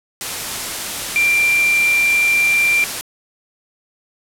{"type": "tone in noise", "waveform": "sine", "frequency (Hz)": 2367, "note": "D7", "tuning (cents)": 13, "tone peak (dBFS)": -12, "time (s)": [1.16, 2.84], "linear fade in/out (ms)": 0, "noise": "white", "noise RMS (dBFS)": -24, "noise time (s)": [0.21, 3.01], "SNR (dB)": 9, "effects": ["low-pass 12000 Hz 12 dB/octave"]}